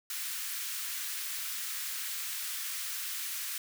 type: high-pass noise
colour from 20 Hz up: white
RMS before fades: -37 dBFS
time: 0.1-3.58 s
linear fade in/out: 2 ms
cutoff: 1300 Hz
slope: 24 dB/octave
effects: none